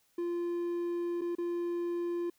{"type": "tone with dropouts", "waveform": "triangle", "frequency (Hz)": 346.2, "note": "F4", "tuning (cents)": -15, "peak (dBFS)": -29, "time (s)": [0.18, 2.3], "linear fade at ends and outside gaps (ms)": 5, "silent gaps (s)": [[1.211, 1.216], [1.352, 1.383]], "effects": ["white hiss -71 dBFS RMS until 2.38 s"]}